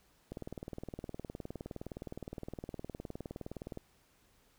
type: click train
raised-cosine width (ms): 2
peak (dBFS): -28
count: 68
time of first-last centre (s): 0.32-3.774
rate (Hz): 19.4
effects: pink hiss -69 dBFS RMS until 4.58 s